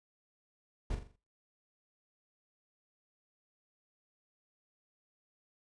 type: noise with echo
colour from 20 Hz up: brown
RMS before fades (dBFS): -33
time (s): 0.9-0.95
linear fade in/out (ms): 5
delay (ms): 42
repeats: 5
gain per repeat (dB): -7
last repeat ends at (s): 1.16
effects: noise-tail reverb RT60 0.4 s tail -25 dB re dry + resampled to 22050 Hz